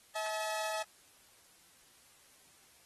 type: tone pair together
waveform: sawtooth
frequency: 642.6 / 861 Hz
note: E5 / A5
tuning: -44 / -38 cents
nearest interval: perfect fourth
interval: 506 cents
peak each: -33 / -34 dBFS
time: 0.15-0.83 s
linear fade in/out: 10 ms
effects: white hiss -63 dBFS RMS until 2.85 s + AAC 32 kbps